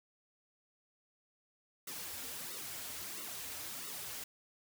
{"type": "noise with flanger", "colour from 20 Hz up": "white", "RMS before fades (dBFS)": -44, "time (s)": [1.87, 4.24], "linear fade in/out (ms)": 5, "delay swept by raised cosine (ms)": [1.2, 6], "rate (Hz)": 1.5, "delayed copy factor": -0.85, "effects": []}